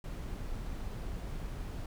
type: noise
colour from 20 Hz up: brown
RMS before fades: -39 dBFS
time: 0.04-1.86 s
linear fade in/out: 2 ms
effects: none